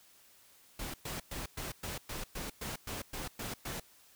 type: noise bursts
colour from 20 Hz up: pink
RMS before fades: -40 dBFS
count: 12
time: 0.79-3.8 s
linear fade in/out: 5 ms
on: 150 ms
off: 110 ms
effects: white hiss -62 dBFS RMS until 4.15 s